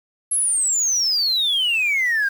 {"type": "exponential sweep", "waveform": "sine", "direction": "down", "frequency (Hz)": [11175, 1573], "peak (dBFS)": -15, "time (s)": [0.31, 2.29], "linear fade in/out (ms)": 10, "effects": ["tanh soft clip ceiling -15 dBFS", "7-bit"]}